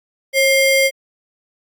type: ring-modulated tone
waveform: square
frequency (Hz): 1329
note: E6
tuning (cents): +14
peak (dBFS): -9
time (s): 0.33-0.91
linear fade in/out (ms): 50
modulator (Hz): 788
effects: AAC 64 kbps